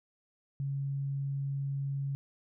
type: tone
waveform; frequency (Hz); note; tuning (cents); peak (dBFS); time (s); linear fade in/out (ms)
sine; 138.59; C#3; 0; -31; 0.6-2.15; 0
effects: none